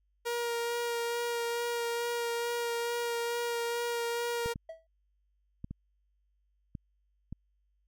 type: tone with vibrato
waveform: sawtooth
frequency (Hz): 472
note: A#4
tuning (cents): +22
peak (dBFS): -27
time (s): 0.25-4.54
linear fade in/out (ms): 20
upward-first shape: sine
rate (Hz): 2.3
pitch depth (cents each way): 13
type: clicks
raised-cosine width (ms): 5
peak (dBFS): -27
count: 6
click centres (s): 4.46 / 4.559 / 5.644 / 5.71 / 6.752 / 7.326
type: tone with exponential decay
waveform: triangle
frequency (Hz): 650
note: E5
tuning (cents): -24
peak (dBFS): -35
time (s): 4.69-4.87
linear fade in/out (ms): 5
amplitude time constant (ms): 38
effects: added 50 Hz sine -70 dBFS peak until 7.87 s